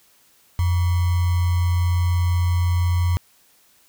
sine tone with sample-and-hold, 87.9 Hz, F2, 12 cents sharp, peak -16 dBFS, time 0.59-3.17 s, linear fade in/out 0 ms, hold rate 1050 Hz, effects white hiss -57 dBFS RMS until 3.88 s

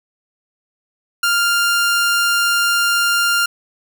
sawtooth tone, 1398 Hz, F6, 1 cent sharp, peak -10 dBFS, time 1.23-3.46 s, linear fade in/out 5 ms, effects none

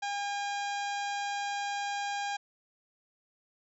harmonic tone with a mistuned harmonic, 809 Hz, G#5, 46 cents flat, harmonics 1 / 2 / 3 / 4 / 5 / 6 / 7 / 8 / 9, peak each -33 / -39 / -43 / -45 / -47 / -49 / -50 / -51 / -52 dBFS, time 0.02-2.37 s, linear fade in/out 10 ms, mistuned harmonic 5, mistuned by -44 cents, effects none

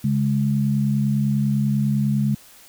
sine tone pair together, 138.59 / 208.6 Hz, C#3 / G#3, 0 / +8 cents, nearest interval perfect fifth, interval 708 cents, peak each -20 dBFS, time 0.04-2.35 s, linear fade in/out 5 ms, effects white hiss -48 dBFS RMS until 2.68 s

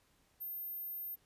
sine tone, 13170 Hz, G#9, 16 cents flat, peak -39 dBFS, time 0.4-1.16 s, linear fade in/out 20 ms, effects pink hiss -72 dBFS RMS until 1.25 s + resampled to 32000 Hz

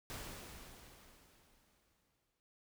pink noise with exponential decay, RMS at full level -45 dBFS, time 0.1-2.4 s, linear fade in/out 0 ms, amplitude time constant 500 ms, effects none

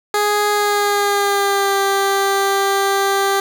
15% pulse tone with pitch glide, 415.3 to 393.8 Hz, G#4 to G4, 0 to +8 cents, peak -8 dBFS, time 0.14-3.4 s, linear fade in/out 2 ms, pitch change -92 cents, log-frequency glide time 0.51-1.8 s, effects 8-bit

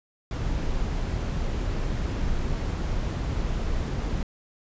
brown noise, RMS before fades -27 dBFS, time 0.31-4.23 s, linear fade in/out 2 ms, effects resampled to 16000 Hz

